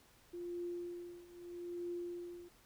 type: tone with tremolo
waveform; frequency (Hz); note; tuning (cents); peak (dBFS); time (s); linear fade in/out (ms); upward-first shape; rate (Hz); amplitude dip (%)
sine; 349.2; F4; 0; -38; 0.33-2.49; 10; triangle; 0.79; 90
effects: pink hiss -66 dBFS RMS until 2.65 s